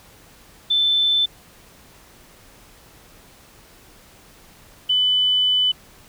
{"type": "tone pair in turn", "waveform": "sine", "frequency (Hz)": [3529, 3000], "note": ["A7", "F#7"], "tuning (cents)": [4, 23], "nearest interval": "minor third", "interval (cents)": 281, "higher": "first", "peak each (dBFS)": -15, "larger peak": "neither", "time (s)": [[0.7, 1.26], [4.89, 5.72]], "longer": "second", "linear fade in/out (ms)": 10, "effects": ["pink hiss -49 dBFS RMS until 6.08 s"]}